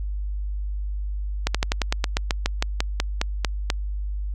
slowing click train, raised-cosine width 0.2 ms, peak -4 dBFS, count 16, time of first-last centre 1.47-3.701 s, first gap 76 ms, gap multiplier 1.09, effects added 50 Hz sine -25 dBFS peak until 4.34 s

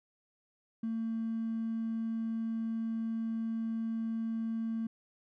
triangle tone with hard clipping, 225.7 Hz, A3, 44 cents sharp, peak -32 dBFS, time 0.83-4.87 s, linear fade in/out 5 ms, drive 3 dB, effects none

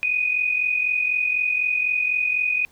sine tone pair together, 2445 / 2489 Hz, D#7 / D#7, -31 / 0 cents, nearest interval unison, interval 31 cents, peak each -26 / -20 dBFS, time 0.03-2.65 s, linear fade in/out 0 ms, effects pink hiss -57 dBFS RMS until 2.71 s

